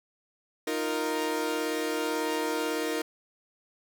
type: chord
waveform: sawtooth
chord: Eb suspended second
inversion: none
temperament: equal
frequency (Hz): 311.1 / 349.2 / 466.2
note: Eb4 / F4 / Bb4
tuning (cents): 0 / 0 / 0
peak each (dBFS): -28 / -31 / -27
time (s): 0.67-3.02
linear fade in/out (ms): 5
effects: none